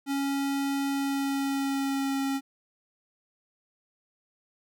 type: tone with pitch glide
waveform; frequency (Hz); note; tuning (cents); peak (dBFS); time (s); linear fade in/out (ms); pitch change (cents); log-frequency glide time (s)
square; 277.2 to 272.6; C#4 to C#4; 0 to -29; -27; 0.06-2.41; 50; -29; 0.9-2.24
effects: none